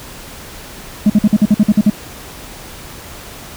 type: tone bursts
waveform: sine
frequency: 210 Hz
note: G#3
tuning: 19 cents sharp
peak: -3 dBFS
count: 10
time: 1.06-1.9 s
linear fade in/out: 5 ms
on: 39 ms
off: 50 ms
effects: tanh soft clip ceiling -4 dBFS + pink hiss -33 dBFS RMS until 3.56 s